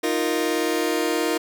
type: chord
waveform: sawtooth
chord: Eb suspended second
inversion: none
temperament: just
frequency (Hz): 311.1 / 350 / 466.7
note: Eb4 / F4 / Bb4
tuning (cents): 0 / +4 / +2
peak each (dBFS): -21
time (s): 0.03-1.38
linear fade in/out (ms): 10
effects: none